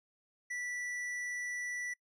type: tone with hard clipping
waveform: sine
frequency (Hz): 1963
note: B6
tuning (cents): -11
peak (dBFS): -38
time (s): 0.5-1.94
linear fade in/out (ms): 10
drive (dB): 8
effects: noise-tail reverb RT60 0.1 s tail -24 dB re dry